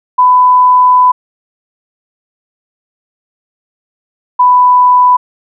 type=tone pair in turn; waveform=sine; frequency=1000 / 993.7 Hz; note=B5 / B5; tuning=+21 / +10 cents; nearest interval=unison; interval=11 cents; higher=first; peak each=-3 dBFS; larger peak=neither; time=0.18-1.12 / 4.39-5.17 s; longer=first; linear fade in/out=10 ms; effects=none